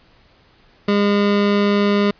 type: tone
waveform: 25% pulse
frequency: 203.6 Hz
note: G#3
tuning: 34 cents flat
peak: -10 dBFS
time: 0.88-2.11 s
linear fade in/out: 5 ms
effects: pink hiss -53 dBFS RMS until 2.19 s + resampled to 11025 Hz